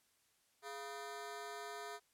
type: ring-modulated tone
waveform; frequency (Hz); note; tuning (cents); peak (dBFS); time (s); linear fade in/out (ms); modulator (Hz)
20% pulse; 555; C#5; +2; -37; 0.62-2; 50; 138
effects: white hiss -75 dBFS RMS until 2.13 s + low-pass 12000 Hz 12 dB/octave